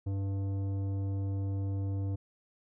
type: tone with tanh clipping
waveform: sine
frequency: 98 Hz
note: G2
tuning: in tune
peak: -32 dBFS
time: 0.06-2.16 s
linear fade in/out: 10 ms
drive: 12 dB
effects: none